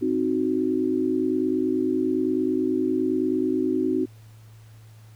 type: chord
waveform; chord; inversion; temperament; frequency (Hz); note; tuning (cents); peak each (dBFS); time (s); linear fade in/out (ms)
sine; C diminished; none; equal; 261.6 / 311.1 / 370; C4 / Eb4 / Gb4; 0 / 0 / 0; -25; 0.01-4.06; 20
effects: added 110 Hz sine -45 dBFS peak until 5.15 s + pink hiss -58 dBFS RMS until 5.15 s